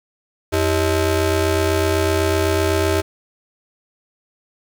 25% pulse ring-modulated tone, 240.1 Hz, B3, 49 cents flat, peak -9 dBFS, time 0.52-3.02 s, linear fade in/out 20 ms, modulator 154 Hz, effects none

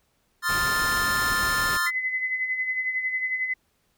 square chord, F dominant seventh, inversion second, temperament equal, 1046.5 / 1244.5 / 1396.9 / 1760 Hz, C6 / Eb6 / F6 / A6, 0 / 0 / 0 / 0 cents, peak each -32 / -32 / -28 / -26 dBFS, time 0.42-1.91 s, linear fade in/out 50 ms
pink noise, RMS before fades -33 dBFS, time 0.48-1.78 s, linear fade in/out 20 ms
sine tone with tremolo, 2028 Hz, B6, 45 cents sharp, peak -22 dBFS, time 1.86-3.54 s, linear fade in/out 10 ms, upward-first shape sine, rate 11 Hz, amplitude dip 55%
effects pink hiss -69 dBFS RMS until 3.97 s

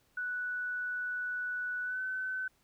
sine tone with pitch glide, 1480 to 1518.1 Hz, F#6 to F#6, 0 to +44 cents, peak -33 dBFS, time 0.17-2.48 s, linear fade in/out 5 ms, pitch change +44 cents, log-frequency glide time 1.83-2.01 s, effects pink hiss -71 dBFS RMS until 2.63 s

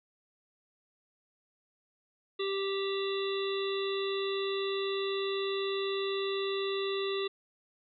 harmonic tone, 392 Hz, G4, in tune, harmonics 1 / 3 / 5 / 7 / 9 / 10, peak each -31 / -41 / -45 / -43 / -41 / -42 dBFS, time 2.39-7.28 s, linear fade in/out 10 ms, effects none

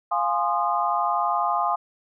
sine chord, F minor seventh, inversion none, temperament equal with one note detuned, 698.5 / 830.6 / 1046.5 / 1226.7 Hz, F5 / Ab5 / C6 / Eb6, 0 / 0 / 0 / -25 cents, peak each -26 dBFS, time 0.11-1.76 s, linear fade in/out 10 ms, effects none

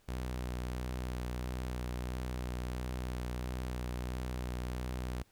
sawtooth tone with vibrato, 62 Hz, B1, 7 cents sharp, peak -32 dBFS, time 0.08-5.23 s, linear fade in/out 10 ms, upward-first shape sine, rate 1.5 Hz, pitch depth 20 cents each way, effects pink hiss -69 dBFS RMS until 5.31 s

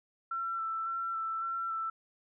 sine tone with vibrato, 1340 Hz, E6, 28 cents sharp, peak -32 dBFS, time 0.31-1.9 s, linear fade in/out 5 ms, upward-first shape square, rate 1.8 Hz, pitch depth 15 cents each way, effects none

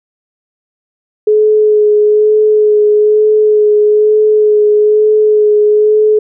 sine tone with vibrato, 424.1 Hz, G#4, 36 cents sharp, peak -5 dBFS, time 1.27-6.19 s, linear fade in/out 5 ms, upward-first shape sine, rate 1.1 Hz, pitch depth 17 cents each way, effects none

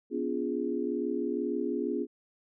sine chord, B diminished seventh, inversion none, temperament equal with one note detuned, 246.9 / 287.1 / 349.2 / 415.3 Hz, B3 / D4 / F4 / Ab4, 0 / -39 / 0 / 0 cents, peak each -34 dBFS, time 0.1-2.07 s, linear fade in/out 50 ms, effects none

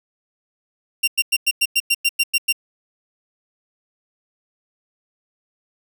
sawtooth tone bursts, 2768 Hz, F7, 16 cents flat, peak -11 dBFS, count 11, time 1.03-2.527 s, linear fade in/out 10 ms, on 47 ms, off 98 ms, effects none

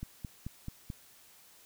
click train, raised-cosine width 5 ms, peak -26 dBFS, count 5, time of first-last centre 0.03-0.901 s, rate 4.59 Hz, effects white hiss -59 dBFS RMS until 1.65 s

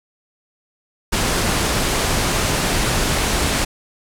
pink low-pass noise, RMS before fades -19 dBFS, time 1.12-3.65 s, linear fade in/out 10 ms, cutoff 11000 Hz, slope 24 dB/octave, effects none

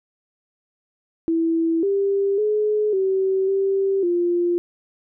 sine tone with pitch steps, 329 / 396.4 / 423.4 / 382.4 / 389.9 / 348.7 Hz, E4 / G4 / G#4 / G4 / G4 / F4, -3 / +19 / +33 / -43 / -9 / -3 cents, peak -17 dBFS, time 1.28-4.58 s, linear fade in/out 0 ms, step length 550 ms, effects none

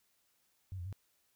sine tone with pitch steps, 94.5 / 87.3 / 97 Hz, F#2 / F2 / G2, +37 / 0 / -18 cents, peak -39 dBFS, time 0.72-0.927 s, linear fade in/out 0 ms, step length 69 ms, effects white hiss -75 dBFS RMS until 1.35 s

